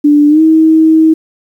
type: tone with pitch glide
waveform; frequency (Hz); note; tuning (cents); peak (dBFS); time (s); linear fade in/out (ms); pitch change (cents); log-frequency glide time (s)
sine; 293.7 to 318.4; D4 to D#4; 0 to +40; -3; 0.04-1.14; 10; +140; 0.28-0.41
effects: 7-bit